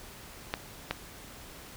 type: clicks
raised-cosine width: 0.3 ms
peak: -13 / -13 dBFS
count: 2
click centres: 0.539 / 0.91 s
effects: pink hiss -48 dBFS RMS until 1.76 s